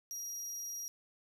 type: tone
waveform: 35% pulse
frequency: 5710 Hz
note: F8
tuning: 37 cents sharp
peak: -37 dBFS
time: 0.11-0.88 s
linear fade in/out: 0 ms
effects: none